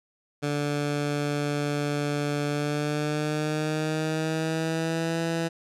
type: tone with pitch glide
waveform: 15% pulse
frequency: 145.8 to 165.56 Hz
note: D3 to E3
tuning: -12 to +8 cents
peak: -19 dBFS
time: 0.42-5.49 s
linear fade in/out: 20 ms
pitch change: +220 cents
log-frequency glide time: 2.47-5.2 s
effects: low-pass 9000 Hz 12 dB/octave